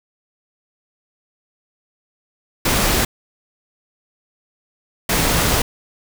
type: noise bursts at uneven times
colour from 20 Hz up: pink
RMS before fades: -17 dBFS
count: 2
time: 2.65-3.05 / 5.09-5.62 s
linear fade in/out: 5 ms
effects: none